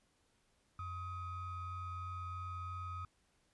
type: ring-modulated tone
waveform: triangle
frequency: 587.3 Hz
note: D5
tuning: in tune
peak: -36 dBFS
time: 0.79-3.05 s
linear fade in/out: 2 ms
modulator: 677 Hz
effects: pink hiss -75 dBFS RMS until 3.53 s + resampled to 24000 Hz